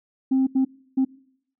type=tone bursts at uneven times; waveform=sine; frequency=264.1 Hz; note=C4; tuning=16 cents sharp; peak=-15 dBFS; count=3; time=0.31-0.47 / 0.55-0.65 / 0.97-1.05 s; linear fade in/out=10 ms; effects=noise-tail reverb RT60 0.7 s tail -24 dB re dry + tanh soft clip ceiling -14 dBFS